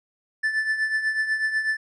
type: tone with tremolo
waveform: triangle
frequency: 1755 Hz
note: A6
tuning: 5 cents flat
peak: -17 dBFS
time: 0.43-1.77 s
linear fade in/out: 10 ms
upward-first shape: triangle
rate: 8.1 Hz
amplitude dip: 70%
effects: resampled to 24000 Hz